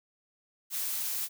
blue noise, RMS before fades -33 dBFS, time 0.7-1.29 s, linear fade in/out 50 ms, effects none

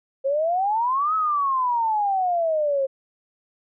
sine exponential two-way sweep, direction up then down, 529 to 1300 to 529 Hz, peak -19 dBFS, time 0.24-2.87 s, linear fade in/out 20 ms, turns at 1.15 s, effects none

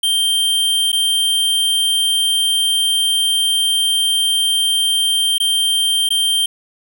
square tone with dropouts, 3160 Hz, G7, 13 cents sharp, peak -14 dBFS, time 0.03-6.46 s, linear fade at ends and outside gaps 5 ms, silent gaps 0.919-0.928 / 5.382-5.4 / 6.09-6.104 s, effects none

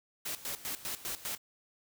white noise with tremolo, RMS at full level -37 dBFS, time 0.25-1.38 s, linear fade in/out 10 ms, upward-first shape square, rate 5 Hz, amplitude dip 80%, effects none

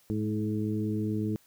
harmonic tone with a mistuned harmonic, 107 Hz, A2, 48 cents flat, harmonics 1 / 2 / 3 / 4, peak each -32 / -31 / -33 / -38 dBFS, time 0.1-1.36 s, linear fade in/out 0 ms, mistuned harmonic 2, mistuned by -15 cents, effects white hiss -63 dBFS RMS until 1.46 s

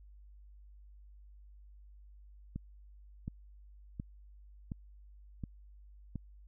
click train, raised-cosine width 5 ms, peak -26 dBFS, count 6, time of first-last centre 2.56-6.157 s, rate 1.39 Hz, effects added 50 Hz sine -53 dBFS peak until 6.47 s

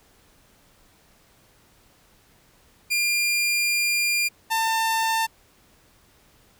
sawtooth tone pair in turn, 2400 / 897.2 Hz, D7 / A5, +37 / +34 cents, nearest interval octave + perfect fourth, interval 1703 cents, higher first, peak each -17 dBFS, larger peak neither, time 2.9-4.29 / 4.5-5.27 s, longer first, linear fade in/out 20 ms, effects pink hiss -58 dBFS RMS until 6.59 s

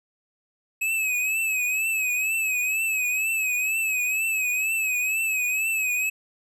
square tone with vibrato, 2565 Hz, E7, 48 cents flat, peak -23 dBFS, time 0.81-6.1 s, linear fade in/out 10 ms, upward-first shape triangle, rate 2.1 Hz, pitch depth 83 cents each way, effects none

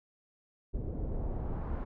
brown noise with low-pass filter sweep, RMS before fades -35 dBFS, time 0.73-1.85 s, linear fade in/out 20 ms, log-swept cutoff 380 to 1300 Hz, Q 1.3, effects none

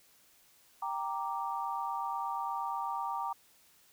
sine chord, G minor, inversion none, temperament equal, 784 / 932.3 / 1174.7 Hz, G5 / Bb5 / D6, 0 / 0 / 0 cents, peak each -38 / -36 / -38 dBFS, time 0.82-3.33 s, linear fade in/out 5 ms, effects white hiss -64 dBFS RMS until 3.92 s

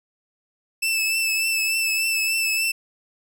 sawtooth tone with vibrato, 2637 Hz, E7, in tune, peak -17 dBFS, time 0.82-2.72 s, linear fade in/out 10 ms, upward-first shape triangle, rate 3.4 Hz, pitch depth 33 cents each way, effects none

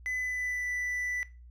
triangle tone with pitch glide, 2008 to 1980.4 Hz, B6 to B6, +28 to +4 cents, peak -29 dBFS, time 0.06-1.23 s, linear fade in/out 0 ms, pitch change -24 cents, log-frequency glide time 0.17-0.67 s, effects noise-tail reverb RT60 0.3 s tail -17 dB re dry + added 60 Hz sine -48 dBFS peak until 1.5 s

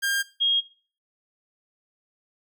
sawtooth / sine tone pair in turn, 1605 / 3260 Hz, G6 / G#7, +40 / -33 cents, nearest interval octave, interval 1227 cents, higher second, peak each -19 dBFS, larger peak neither, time 0.02-0.23 / 0.4-0.61 s, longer neither, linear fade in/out 20 ms, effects noise-tail reverb RT60 0.4 s tail -20 dB re dry

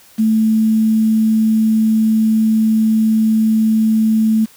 sine tone with quantisation, 220 Hz, A3, in tune, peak -10 dBFS, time 0.18-4.46 s, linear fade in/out 20 ms, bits 6, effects white hiss -46 dBFS RMS until 4.56 s

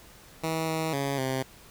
10% pulse tone with pitch steps, 161 / 159.9 / 139 / 131.6 Hz, E3 / D#3 / C#3 / C3, -41 / +48 / +5 / +10 cents, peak -19 dBFS, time 0.43-1.43 s, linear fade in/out 10 ms, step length 250 ms, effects pink hiss -52 dBFS RMS until 1.7 s

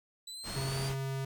30% pulse exponential sweep, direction up, 3951 to 4730 Hz, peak -39 dBFS, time 0.27-0.89 s, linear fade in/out 5 ms
pink low-pass noise, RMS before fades -41 dBFS, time 0.43-0.96 s, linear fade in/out 50 ms, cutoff 9500 Hz, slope 12 dB/octave
square tone, 134.9 Hz, C#3, 47 cents flat, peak -34 dBFS, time 0.56-1.25 s, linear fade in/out 5 ms
effects none

